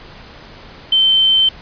sine tone, 3096 Hz, G7, 22 cents flat, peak -9 dBFS, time 0.92-1.49 s, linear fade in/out 5 ms, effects pink hiss -38 dBFS RMS until 1.61 s + resampled to 11025 Hz

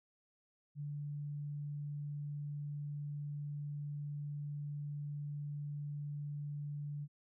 sine tone, 145.9 Hz, D3, 11 cents flat, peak -39 dBFS, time 0.75-7.08 s, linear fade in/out 50 ms, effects none

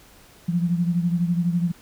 sine beating tone pair, 171.4 / 183.4 Hz, F3 / F#3, -32 / -15 cents, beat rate 12 Hz, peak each -20 / -26 dBFS, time 0.48-1.72 s, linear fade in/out 10 ms, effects pink hiss -51 dBFS RMS until 1.81 s

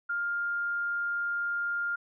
sine tone, 1404 Hz, F6, 9 cents sharp, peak -28 dBFS, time 0.09-1.96 s, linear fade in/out 10 ms, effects none

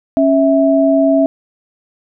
sine tone pair together, 275.5 / 654 Hz, C#4 / E5, -11 / -14 cents, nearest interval octave + minor third, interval 1497 cents, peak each -11 dBFS, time 0.17-1.26 s, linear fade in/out 0 ms, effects none

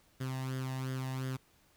sawtooth tone with flanger, 130.81 Hz, C3, in tune, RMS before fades -37 dBFS, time 0.2-1.37 s, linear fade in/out 10 ms, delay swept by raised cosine 0.6 to 1.11 ms, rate 2.8 Hz, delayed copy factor +0.65, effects pink hiss -67 dBFS RMS until 1.76 s

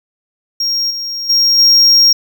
triangle tone with level steps, 5580 Hz, F8, 2 cents flat, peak -12 / -18 / -7 / -4 dBFS, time 0.6-2.13 s, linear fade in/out 5 ms, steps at 0.9 / 1.29 / 1.58 s, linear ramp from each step 10 ms, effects none

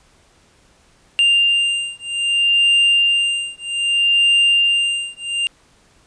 triangle beating tone pair, 2794 / 2794.63 Hz, F7 / F7, 0 / 0 cents, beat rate 0.63 Hz, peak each -15 dBFS, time 1.19-5.47 s, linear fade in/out 0 ms, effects pink hiss -54 dBFS RMS until 6.06 s + resampled to 22050 Hz

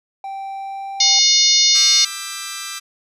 triangle tone with pitch glide, 781 to 786.4 Hz, G5 to G5, -7 to +5 cents, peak -24 dBFS, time 0.24-1.19 s, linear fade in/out 2 ms, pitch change +12 cents, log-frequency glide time 0.55-1.06 s
harmonic tone, 720 Hz, F#5, 47 cents flat, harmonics 3 / 4 / 5 / 6 / 7 / 8 / 9, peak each -25 / -27 / -18 / -16 / -17 / -17 / -23 dBFS, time 1-2.05 s, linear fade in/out 5 ms
10% pulse chord, E minor seventh, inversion third, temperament just, 1186.7 / 1318.5 / 1582.2 / 1977.8 Hz, D6 / E6 / G6 / B6, +18 / 0 / +16 / +2 cents, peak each -25 dBFS, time 1.74-2.8 s, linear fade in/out 20 ms
effects resampled to 32000 Hz

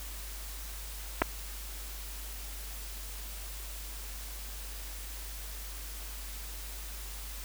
clicks, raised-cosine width 0.5 ms, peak -10 dBFS, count 2, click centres 1.218 / 1.221 s, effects added 50 Hz sine -41 dBFS peak until 7.44 s + white hiss -45 dBFS RMS until 7.44 s

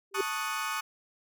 sine tone with exponential growth, 392 Hz, G4, in tune, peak -22 dBFS, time 0.11-0.21 s, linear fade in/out 5 ms, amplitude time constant 21 ms
30% pulse chord, D# half-diminished seventh, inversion second, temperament equal, 880 / 1108.7 / 1244.5 / 1480 Hz, A5 / C#6 / D#6 / F#6, 0 / 0 / 0 / 0 cents, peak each -36 / -34 / -32 / -35 dBFS, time 0.14-0.81 s, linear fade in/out 10 ms
effects none

